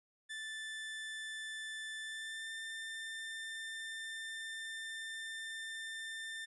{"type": "tone with pitch glide", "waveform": "30% pulse", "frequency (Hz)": [1760, 1791.8], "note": ["A6", "A6"], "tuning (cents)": [0, 31], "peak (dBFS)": -39, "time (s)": [0.29, 6.46], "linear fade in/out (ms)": 20, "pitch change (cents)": 31, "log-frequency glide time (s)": [2.01, 2.52], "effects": ["resampled to 24000 Hz"]}